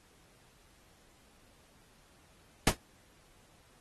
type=noise with exponential decay; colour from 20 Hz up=pink; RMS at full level=-19 dBFS; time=2.67-2.77 s; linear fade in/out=2 ms; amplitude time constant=20 ms; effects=pink hiss -64 dBFS RMS until 3.8 s + AAC 32 kbps